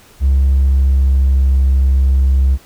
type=tone with pitch glide; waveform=triangle; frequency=67.7 to 66.61 Hz; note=C#2 to C2; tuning=-40 to +32 cents; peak=-5 dBFS; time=0.2-2.58 s; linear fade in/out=50 ms; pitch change=-28 cents; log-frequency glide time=0.31-1.52 s; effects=tanh soft clip ceiling -5 dBFS + pink hiss -45 dBFS RMS until 2.65 s